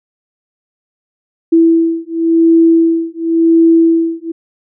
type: beating tone pair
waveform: sine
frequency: 329.6 / 330.53 Hz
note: E4 / E4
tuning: 0 / +5 cents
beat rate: 0.93 Hz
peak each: -10 dBFS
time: 1.52-4.32 s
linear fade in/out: 10 ms
effects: none